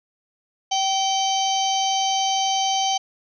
harmonic tone with a mistuned harmonic, 773 Hz, G5, 24 cents flat, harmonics 1 / 3 / 4 / 5 / 6 / 7 / 8, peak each -21 / -36 / -25 / -36 / -32 / -33 / -29 dBFS, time 0.71-2.98 s, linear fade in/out 10 ms, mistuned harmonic 7, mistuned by +74 cents, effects none

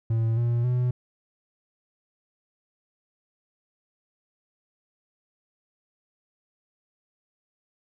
triangle tone with pitch steps, 113.3 / 118.66 / 124.27 Hz, A#2 / A#2 / B2, -49 / +31 / +11 cents, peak -19 dBFS, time 0.1-0.91 s, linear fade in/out 5 ms, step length 270 ms, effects none

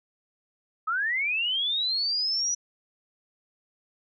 sine linear sweep, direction up, 1244.5 to 5910 Hz, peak -24 dBFS, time 0.87-2.55 s, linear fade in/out 10 ms, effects none

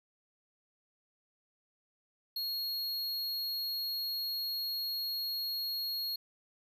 square tone, 4300 Hz, C8, 47 cents sharp, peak -34 dBFS, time 2.36-6.16 s, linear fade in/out 5 ms, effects none

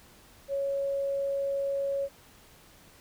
sine tone, 554.4 Hz, C#5, in tune, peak -27 dBFS, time 0.48-2.09 s, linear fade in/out 50 ms, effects pink hiss -56 dBFS RMS until 3 s

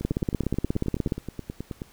two click trains, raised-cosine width 3 ms, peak -11 / -19 dBFS, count 19 / 18, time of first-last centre 0.05-1.121 / 0.01-1.819 s, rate 16.8 / 9.4 Hz, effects pink hiss -55 dBFS RMS until 1.92 s

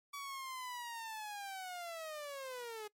sawtooth linear sweep, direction down, 1144 to 415.3 Hz, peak -39 dBFS, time 0.13-2.88 s, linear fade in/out 10 ms, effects noise-tail reverb RT60 0.1 s tail -21 dB re dry + MP3 64 kbps

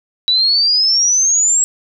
sine exponential sweep, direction up, 3899 to 7710 Hz, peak -10 dBFS, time 0.28-1.64 s, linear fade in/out 0 ms, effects none

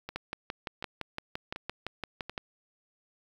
two click trains, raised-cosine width 0.3 ms, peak -22 / -18 dBFS, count 4 / 14, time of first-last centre 0.09-2.296 / 0.16-2.378 s, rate 1.36 / 5.86 Hz, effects 8-bit

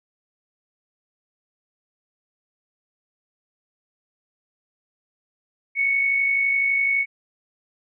sine tone with amplitude modulation, 2217 Hz, C#7, in tune, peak -16 dBFS, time 5.75-7.06 s, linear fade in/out 50 ms, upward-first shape sine, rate 51.9 Hz, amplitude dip 40%, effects none

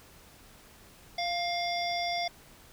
harmonic tone with a mistuned harmonic, 694 Hz, F5, 11 cents flat, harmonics 1 / 3 / 5 / 7 / 8, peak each -31 / -36 / -38 / -39 / -40 dBFS, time 1.18-2.28 s, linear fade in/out 5 ms, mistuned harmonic 3, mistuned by +30 cents, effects pink hiss -55 dBFS RMS until 2.72 s

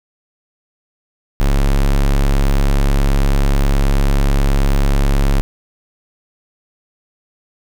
square tone, 34.65 Hz, C#1, in tune, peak -11 dBFS, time 1.4-5.41 s, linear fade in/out 0 ms, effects none

